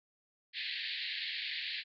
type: band-pass noise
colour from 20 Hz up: white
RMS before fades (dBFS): -39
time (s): 0.53-1.84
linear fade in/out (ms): 50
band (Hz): 1700 to 4500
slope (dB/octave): 96
effects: none